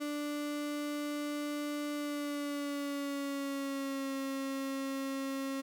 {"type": "tone with pitch glide", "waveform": "35% pulse", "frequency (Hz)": [293.7, 270.9], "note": ["D4", "C#4"], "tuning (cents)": [0, -40], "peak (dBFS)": -33, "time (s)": [0, 5.62], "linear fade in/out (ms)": 20, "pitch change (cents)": -140, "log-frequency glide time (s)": [1.94, 4.13], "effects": []}